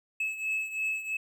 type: beating tone pair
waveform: triangle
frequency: 2593 / 2596 Hz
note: E7 / E7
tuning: -29 / -27 cents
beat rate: 3 Hz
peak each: -29 / -34 dBFS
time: 0.2-1.17 s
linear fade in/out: 5 ms
effects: none